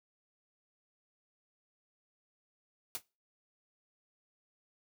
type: noise with exponential decay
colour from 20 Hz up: white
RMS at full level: -33 dBFS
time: 2.95-3.02 s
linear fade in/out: 0 ms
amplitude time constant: 15 ms
effects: noise-tail reverb RT60 0.3 s tail -23 dB re dry